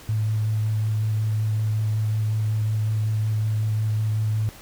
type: tone with vibrato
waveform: sine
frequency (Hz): 108.2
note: A2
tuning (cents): -29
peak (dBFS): -20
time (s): 0.09-4.49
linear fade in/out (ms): 0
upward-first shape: sine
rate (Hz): 5.4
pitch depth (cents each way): 12
effects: pink hiss -45 dBFS RMS until 4.61 s